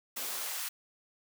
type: noise with high-pass filter sweep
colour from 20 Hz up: white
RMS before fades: -37 dBFS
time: 0.16-0.69 s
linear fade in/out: 10 ms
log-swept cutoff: 230 to 1300 Hz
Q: 1
effects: none